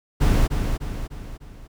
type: noise with echo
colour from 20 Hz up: brown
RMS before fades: -17 dBFS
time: 0.2-0.48 s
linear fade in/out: 20 ms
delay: 300 ms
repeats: 4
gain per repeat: -6 dB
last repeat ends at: 1.68 s
effects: none